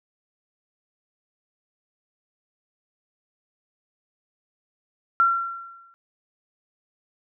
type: tone with exponential decay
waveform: sine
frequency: 1365 Hz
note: F6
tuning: 40 cents flat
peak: -13 dBFS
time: 5.2-5.94 s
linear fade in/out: 0 ms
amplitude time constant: 160 ms
effects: none